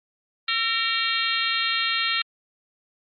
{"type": "harmonic tone with a mistuned harmonic", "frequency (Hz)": 461.1, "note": "A#4", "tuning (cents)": -19, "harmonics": [3, 4, 5, 6, 7, 8, 9], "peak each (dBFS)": [-29, -29, -29, -29, -29, -29, -29], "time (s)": [0.48, 2.22], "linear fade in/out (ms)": 5, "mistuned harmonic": 3, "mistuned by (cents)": -49, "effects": ["MP3 32 kbps"]}